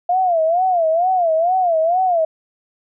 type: tone with vibrato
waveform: sine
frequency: 692 Hz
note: F5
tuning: 16 cents flat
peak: -13 dBFS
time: 0.09-2.25 s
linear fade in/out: 5 ms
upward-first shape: sine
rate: 2.2 Hz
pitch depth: 150 cents each way
effects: none